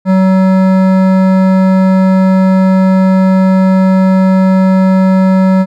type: tone with hard clipping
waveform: sine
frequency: 188.7 Hz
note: F#3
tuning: 34 cents sharp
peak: -7 dBFS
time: 0.05-5.66 s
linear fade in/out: 50 ms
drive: 14 dB
effects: none